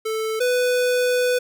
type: tone pair in turn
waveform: square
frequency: 440 / 496.7 Hz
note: A4 / B4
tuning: 0 / +10 cents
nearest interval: major second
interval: 210 cents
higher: second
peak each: -23 / -18 dBFS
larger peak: second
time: 0.05-0.4 / 0.4-1.39 s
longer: second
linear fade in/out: 10 ms
effects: none